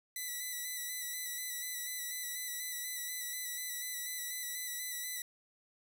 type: tone with vibrato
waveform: 5% pulse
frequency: 1978 Hz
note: B6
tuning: 2 cents sharp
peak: -28 dBFS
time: 0.16-5.22 s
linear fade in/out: 2 ms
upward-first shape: square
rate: 4.1 Hz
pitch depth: 23 cents each way
effects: none